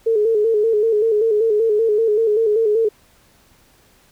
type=tone with vibrato; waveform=sine; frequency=436.3 Hz; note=A4; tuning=15 cents flat; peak=-13 dBFS; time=0.06-2.89 s; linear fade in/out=10 ms; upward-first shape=square; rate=5.2 Hz; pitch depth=66 cents each way; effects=pink hiss -54 dBFS RMS until 4.11 s